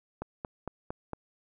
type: click train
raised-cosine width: 1 ms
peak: -21 dBFS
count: 5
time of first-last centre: 0.22-1.133 s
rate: 4.38 Hz
effects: none